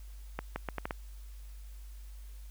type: accelerating click train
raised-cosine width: 0.5 ms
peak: -19 dBFS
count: 6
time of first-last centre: 0.39-0.909 s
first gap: 170 ms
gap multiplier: 0.75
effects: added 50 Hz sine -44 dBFS peak until 2.5 s + white hiss -62 dBFS RMS until 2.5 s